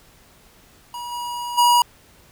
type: tone with level steps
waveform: square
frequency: 963 Hz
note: B5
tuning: 44 cents flat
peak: -30 / -27 / -13 dBFS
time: 0.94-1.82 s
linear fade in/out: 2 ms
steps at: 1.11 / 1.57 s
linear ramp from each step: 20 ms
effects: pink hiss -52 dBFS RMS until 2.31 s